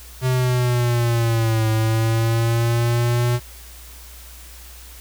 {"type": "linear two-way sweep", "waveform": "square", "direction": "down then up", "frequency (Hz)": [129.2, 110, 121.9], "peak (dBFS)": -17, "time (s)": [0.21, 3.4], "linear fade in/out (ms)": 50, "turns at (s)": 1.69, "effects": ["added 60 Hz sine -40 dBFS peak until 5 s", "white hiss -43 dBFS RMS until 5 s"]}